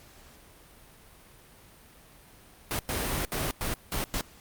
pink noise bursts at uneven times, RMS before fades -30 dBFS, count 6, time 2.71-2.79 / 2.89-3.25 / 3.32-3.51 / 3.61-3.74 / 3.92-4.04 / 4.14-4.21 s, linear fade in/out 0 ms, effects pink hiss -54 dBFS RMS until 4.4 s + Opus 48 kbps

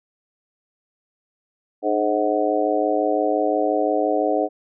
harmonic tone with a mistuned harmonic, 105.8 Hz, G#2, 33 cents sharp, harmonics 3 / 4 / 5 / 6 / 7, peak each -24 / -24 / -24 / -24 / -24 dBFS, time 1.82-4.49 s, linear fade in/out 50 ms, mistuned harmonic 3, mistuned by -68 cents, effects none

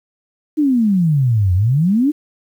sine exponential two-way sweep, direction down then up, 314 to 87.31 to 314 Hz, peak -11 dBFS, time 0.57-2.12 s, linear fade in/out 20 ms, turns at 1.54 s, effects 8-bit

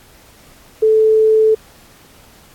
sine tone, 437.3 Hz, A4, 11 cents flat, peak -8 dBFS, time 0.82-1.55 s, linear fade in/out 10 ms, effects pink hiss -46 dBFS RMS until 2.54 s + AAC 64 kbps

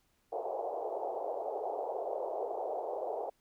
white band-pass noise, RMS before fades -37 dBFS, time 0.32-3.3 s, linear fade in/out 10 ms, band 400 to 800 Hz, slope 48 dB/octave, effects pink hiss -74 dBFS RMS until 3.4 s

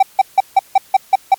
triangle tone bursts, 773 Hz, G5, 24 cents flat, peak -3 dBFS, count 8, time 0-1.344 s, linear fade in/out 5 ms, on 28 ms, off 160 ms, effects white hiss -46 dBFS RMS until 1.38 s + MP3 96 kbps

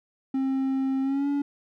triangle tone with pitch glide, 266.8 to 284.3 Hz, C4 to C#4, +34 to +44 cents, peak -21 dBFS, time 0.34-1.42 s, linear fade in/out 5 ms, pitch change +110 cents, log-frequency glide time 1.02-1.28 s, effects none

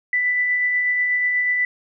sine tone with tremolo, 1984 Hz, B6, 7 cents sharp, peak -16 dBFS, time 0.13-1.65 s, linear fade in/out 2 ms, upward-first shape sine, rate 8.2 Hz, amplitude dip 25%, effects none

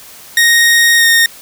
sawtooth tone with pitch glide, 1864.7 to 1846.5 Hz, A#6 to A#6, 0 to -17 cents, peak -3 dBFS, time 0.37-1.26 s, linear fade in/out 2 ms, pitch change -17 cents, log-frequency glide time 0.97-1.05 s, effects white hiss -36 dBFS RMS until 1.41 s

